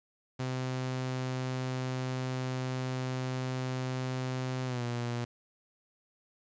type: tone with pitch glide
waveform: sawtooth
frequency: 128.8 to 120.17 Hz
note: C3 to B2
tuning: -27 to -47 cents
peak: -28 dBFS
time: 0.39-5.25 s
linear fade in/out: 10 ms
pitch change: -120 cents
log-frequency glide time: 4.66-4.84 s
effects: resampled to 16000 Hz + 10-bit